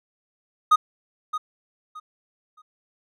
triangle tone with echo, 1244.5 Hz, D#6, in tune, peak -10 dBFS, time 0.71-0.76 s, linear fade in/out 10 ms, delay 620 ms, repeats 3, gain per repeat -12 dB, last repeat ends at 2.62 s, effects none

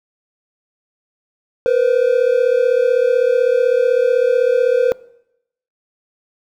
triangle tone pair together, 475.8 / 511.7 Hz, A#4 / C5, +35 / -39 cents, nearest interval minor second, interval 126 cents, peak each -13 dBFS, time 1.66-4.92 s, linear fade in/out 0 ms, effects noise-tail reverb RT60 0.8 s tail -22 dB re dry

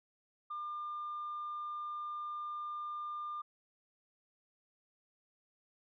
sine tone, 1200 Hz, D6, 37 cents sharp, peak -37 dBFS, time 0.5-3.42 s, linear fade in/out 10 ms, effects tanh soft clip ceiling -35 dBFS

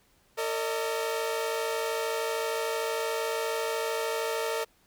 sawtooth tone cluster, 453.4 / 576 / 629 Hz, A#4 / D5 / D#5, -48 / -34 / +19 cents, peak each -26 / -34 / -31 dBFS, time 0.37-4.65 s, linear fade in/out 20 ms, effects pink hiss -65 dBFS RMS until 4.86 s

